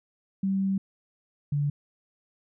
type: tone pair in turn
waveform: sine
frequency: 193.6 / 144.58 Hz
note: G3 / D3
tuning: -21 / -27 cents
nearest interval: perfect fourth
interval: 506 cents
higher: first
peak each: -23 dBFS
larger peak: neither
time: 0.43-0.78 / 1.52-1.7 s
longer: first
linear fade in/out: 5 ms
effects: none